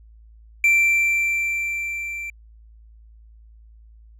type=tone with level ramp; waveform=triangle; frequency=2349 Hz; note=D7; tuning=in tune; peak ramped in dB=-11 to -27 dBFS; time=0.64-2.3 s; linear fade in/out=2 ms; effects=added 55 Hz sine -45 dBFS peak until 4.19 s